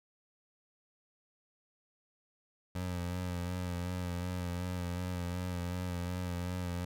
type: tone with vibrato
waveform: 25% pulse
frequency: 89.2 Hz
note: F2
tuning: 37 cents sharp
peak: -31 dBFS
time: 2.75-6.85 s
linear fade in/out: 5 ms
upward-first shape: sine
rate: 2.7 Hz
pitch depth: 34 cents each way
effects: none